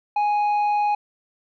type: tone with tanh clipping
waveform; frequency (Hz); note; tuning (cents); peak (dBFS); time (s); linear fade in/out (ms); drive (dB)
sine; 830.6; G#5; 0; -19; 0.16-0.95; 5; 5
effects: none